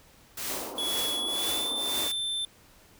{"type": "noise with tremolo", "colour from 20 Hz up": "white", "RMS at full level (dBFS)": -32, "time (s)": [0.37, 2.12], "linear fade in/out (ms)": 5, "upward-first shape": "triangle", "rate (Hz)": 2, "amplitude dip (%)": 95}
{"type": "band-pass noise", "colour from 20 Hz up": "pink", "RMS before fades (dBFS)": -40, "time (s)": [0.49, 2.08], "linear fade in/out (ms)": 10, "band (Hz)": [250, 1200], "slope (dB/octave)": 48}
{"type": "tone with pitch glide", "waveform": "square", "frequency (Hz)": [3380, 3550], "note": ["G#7", "A7"], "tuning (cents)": [30, 15], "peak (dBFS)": -29, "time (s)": [0.78, 2.45], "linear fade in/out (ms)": 2, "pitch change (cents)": 85, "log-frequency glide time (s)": [1.24, 1.69]}
{"effects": ["pink hiss -57 dBFS RMS until 2.99 s"]}